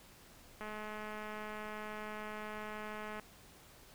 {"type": "click train", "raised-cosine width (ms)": 0.5, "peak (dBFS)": -30, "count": 552, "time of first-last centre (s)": [0.61, 3.197], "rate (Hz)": 213, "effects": ["pink hiss -59 dBFS RMS until 3.94 s"]}